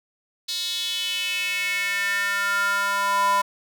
square tone with high-pass filter sweep, 200 Hz, G3, 35 cents sharp, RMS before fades -24 dBFS, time 0.48-3.42 s, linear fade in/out 10 ms, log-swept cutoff 4100 to 930 Hz, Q 4.8, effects none

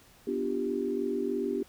sine chord, G dominant seventh, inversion first, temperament equal, 246.9 / 293.7 / 349.2 / 392 Hz, B3 / D4 / F4 / G4, 0 / 0 / 0 / 0 cents, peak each -34 / -35 / -36 / -31 dBFS, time 0.27-1.63 s, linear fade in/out 5 ms, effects pink hiss -58 dBFS RMS until 1.68 s

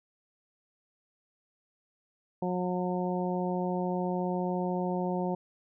harmonic tone, 180.7 Hz, F#3, 41 cents flat, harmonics 1 / 2 / 3 / 4 / 5, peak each -31 / -34 / -36 / -37 / -38 dBFS, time 2.42-5.35 s, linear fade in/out 5 ms, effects none

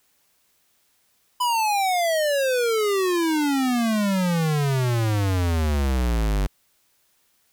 square exponential sweep, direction down, 1003 to 47.14 Hz, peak -20 dBFS, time 1.4-6.47 s, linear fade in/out 10 ms, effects white hiss -65 dBFS RMS until 7.52 s

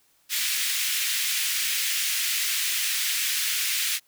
pink high-pass noise, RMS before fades -26 dBFS, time 0.29-4 s, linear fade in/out 50 ms, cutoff 2000 Hz, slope 24 dB/octave, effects white hiss -64 dBFS RMS until 4.07 s

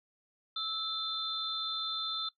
sine tone cluster, 1313 / 3563 / 4082 Hz, E6 / A7 / C8, -7 / +21 / -44 cents, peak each -40 / -35 / -39 dBFS, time 0.56-2.29 s, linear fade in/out 5 ms, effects noise-tail reverb RT60 0.1 s tail -18 dB re dry

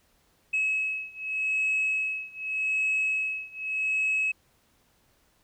sine beating tone pair, 2572 / 2572.84 Hz, E7 / E7, -43 / -43 cents, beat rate 0.84 Hz, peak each -27 / -28 dBFS, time 0.53-4.32 s, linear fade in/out 10 ms, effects tanh soft clip ceiling -20 dBFS + pink hiss -66 dBFS RMS until 5.43 s

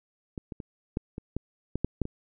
clicks, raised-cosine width 3 ms, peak -22 / -24 / -25 / -15 / -23 / -17 / -16 / -12 / -13 / -22 dBFS, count 10, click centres 0.378 / 0.522 / 0.602 / 0.971 / 1.181 / 1.366 / 1.756 / 1.846 / 2.017 / 2.054 s, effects none

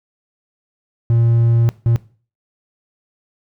triangle tone bursts at uneven times, 116.54 Hz, A#2, in tune, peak -9 dBFS, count 2, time 1.1-1.69 / 1.86-1.96 s, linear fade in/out 0 ms, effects noise-tail reverb RT60 0.4 s tail -19 dB re dry

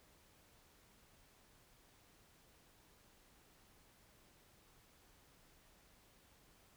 silence, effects pink hiss -68 dBFS RMS until 6.76 s

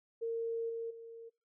sine tone with level steps, 458.7 Hz, A#4, 28 cents flat, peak -33 / -36 / -46 dBFS, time 0.21-1.3 s, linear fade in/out 20 ms, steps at 0.69 / 0.9 s, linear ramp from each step 10 ms, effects noise-tail reverb RT60 0.3 s tail -23 dB re dry

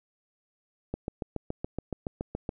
click train, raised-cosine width 2 ms, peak -18 dBFS, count 12, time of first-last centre 0.94-2.491 s, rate 7.09 Hz, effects none

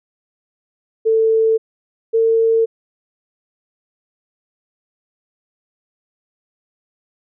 sine tone pair in turn, 445.3 / 452 Hz, A4 / A4, +21 / +47 cents, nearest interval unison, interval 26 cents, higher second, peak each -11 dBFS, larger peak neither, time 1.05-1.58 / 2.13-2.66 s, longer neither, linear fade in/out 20 ms, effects none

